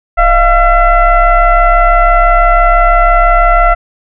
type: tone with frequency modulation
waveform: sine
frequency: 695 Hz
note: F5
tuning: 9 cents flat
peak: -4 dBFS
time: 0.17-3.75 s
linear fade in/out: 20 ms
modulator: 662 Hz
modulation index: 1.4
effects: none